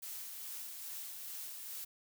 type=noise with tremolo; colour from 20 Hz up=blue; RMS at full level=-44 dBFS; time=0.02-1.85 s; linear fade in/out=10 ms; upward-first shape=sine; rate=2.4 Hz; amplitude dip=30%; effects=none